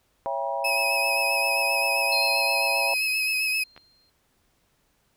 sine chord, C# diminished seventh, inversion none, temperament just, 554.4 / 665.2 / 798.3 / 957.9 Hz, C#5 / E5 / G5 / Bb5, 0 / +16 / +31 / +47 cents, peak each -31 dBFS, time 0.26-2.94 s, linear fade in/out 0 ms
35% pulse tone with vibrato, 2555 Hz, D#7, 45 cents sharp, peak -21 dBFS, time 0.64-3.64 s, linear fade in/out 10 ms, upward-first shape sine, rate 7.6 Hz, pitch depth 32 cents each way
sine tone with exponential decay, 4186 Hz, C8, in tune, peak -23 dBFS, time 2.12-4.1 s, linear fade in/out 5 ms, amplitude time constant 430 ms
clicks, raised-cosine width 0.3 ms, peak -30 dBFS, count 2, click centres 3.764 / 3.777 s
effects pink hiss -68 dBFS RMS until 5.16 s

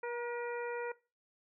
harmonic tone with a mistuned harmonic, 479 Hz, A#4, 47 cents sharp, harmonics 1 / 2 / 3 / 4 / 5, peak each -38 / -42 / -45 / -48 / -50 dBFS, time 0.03-0.92 s, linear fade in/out 5 ms, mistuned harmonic 2, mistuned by -17 cents, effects noise-tail reverb RT60 0.3 s tail -20 dB re dry

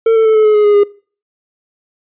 triangle tone with pitch steps, 451.6 / 445.1 / 438.7 / 432.5 / 426.3 / 420.1 / 414.1 / 408.2 Hz, A4 / A4 / A4 / A4 / G#4 / G#4 / G#4 / G#4, +45 / +20 / -5 / -30 / +45 / +20 / -5 / -30 cents, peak -4 dBFS, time 0.06-0.836 s, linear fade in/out 5 ms, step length 97 ms, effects noise-tail reverb RT60 0.4 s tail -22 dB re dry + resampled to 8000 Hz

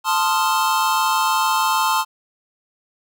square chord, F dominant seventh, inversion first, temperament equal with one note detuned, 880 / 1046.5 / 1244.5 / 1387.3 Hz, A5 / C6 / Eb6 / F6, 0 / 0 / 0 / -12 cents, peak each -21 / -21 / -25 / -27 dBFS, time 0.04-2.05 s, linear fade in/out 50 ms, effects none

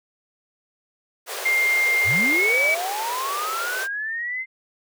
pink high-pass noise, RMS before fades -31 dBFS, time 1.26-3.88 s, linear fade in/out 50 ms, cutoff 370 Hz, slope 96 dB/octave
sine tone with pitch glide, 2110 to 2288 Hz, C7 to D7, +14 to -46 cents, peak -17 dBFS, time 1.45-2.75 s, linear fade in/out 10 ms, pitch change +140 cents, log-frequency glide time 2.31-2.59 s
sine linear sweep, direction up, 70.3 to 2093 Hz, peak -25 dBFS, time 2.04-4.46 s, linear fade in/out 50 ms
effects none

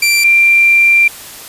sawtooth / sine tone pair in turn, 2354 / 2367 Hz, D7 / D7, +3 / +13 cents, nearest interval unison, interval 10 cents, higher second, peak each -5 dBFS, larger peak neither, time 0.02-0.24 / 0.24-1.08 s, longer second, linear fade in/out 5 ms, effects white hiss -31 dBFS RMS until 1.48 s + resampled to 32000 Hz

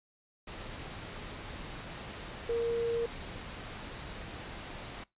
sine tone in noise, 466.2 Hz, A#4, in tune, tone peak -28 dBFS, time 2.49-3.06 s, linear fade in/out 5 ms, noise pink, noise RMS -43 dBFS, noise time 0.47-5.04 s, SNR +12 dB, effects noise-tail reverb RT60 0.2 s tail -22 dB re dry + resampled to 8000 Hz

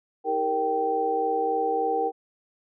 sine tone cluster, 319.3 / 402.9 / 466.2 / 778 Hz, D#4 / G4 / A#4 / G5, +45 / +48 / 0 / -13 cents, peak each -34 / -33 / -26 / -25 dBFS, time 0.24-2.12 s, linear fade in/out 50 ms, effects none

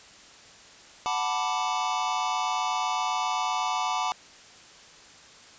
square chord, B minor seventh, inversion second, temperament equal, 740 / 880 / 987.8 / 1174.7 Hz, F#5 / A5 / B5 / D6, 0 / 0 / 0 / 0 cents, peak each -32 dBFS, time 1.06-4.12 s, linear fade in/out 0 ms, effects white hiss -50 dBFS RMS until 5.58 s + resampled to 16000 Hz

